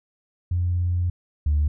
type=tone pair in turn; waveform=sine; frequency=88.3 / 74.25 Hz; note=F2 / D2; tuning=+20 / +20 cents; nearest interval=minor third; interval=300 cents; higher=first; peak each=-19 / -16 dBFS; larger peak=second; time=0.51-1.1 / 1.46-1.68 s; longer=first; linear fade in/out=5 ms; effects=tanh soft clip ceiling -14 dBFS